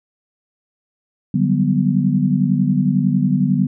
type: chord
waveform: sine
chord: G major seventh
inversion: second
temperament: equal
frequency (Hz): 146.83 / 185 / 196 / 246.9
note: D3 / F#3 / G3 / B3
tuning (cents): 0 / 0 / 0 / 0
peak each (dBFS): -19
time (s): 1.34-3.67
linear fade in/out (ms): 5
effects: none